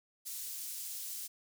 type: high-pass noise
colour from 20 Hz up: pink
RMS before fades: -42 dBFS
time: 0.25-1.28 s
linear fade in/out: 20 ms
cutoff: 7200 Hz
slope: 12 dB/octave
effects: none